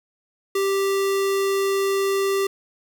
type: tone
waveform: square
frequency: 392 Hz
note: G4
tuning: in tune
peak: -20 dBFS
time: 0.55-2.47 s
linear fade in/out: 5 ms
effects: 8-bit